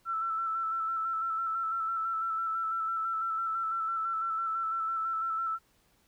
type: tone with vibrato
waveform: sine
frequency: 1332 Hz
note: E6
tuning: 18 cents sharp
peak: -29 dBFS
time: 0.05-5.59 s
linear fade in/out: 50 ms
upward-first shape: square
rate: 6 Hz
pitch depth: 23 cents each way
effects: pink hiss -68 dBFS RMS until 6.07 s